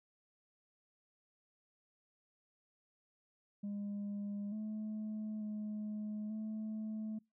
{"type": "tone with pitch steps", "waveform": "sine", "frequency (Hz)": [203.5, 214.8, 211.7, 216.8], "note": ["G#3", "A3", "G#3", "A3"], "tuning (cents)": [-35, -41, 33, -25], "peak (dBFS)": -36, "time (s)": [3.63, 7.19], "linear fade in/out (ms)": 10, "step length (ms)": 890, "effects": ["noise-tail reverb RT60 0.2 s tail -26 dB re dry", "tanh soft clip ceiling -37 dBFS"]}